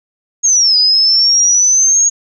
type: exponential two-way sweep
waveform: sine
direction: down then up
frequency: 6645 to 4930 to 6645 Hz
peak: -7 dBFS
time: 0.43-2.1 s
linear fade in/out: 20 ms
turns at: 0.77 s
effects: none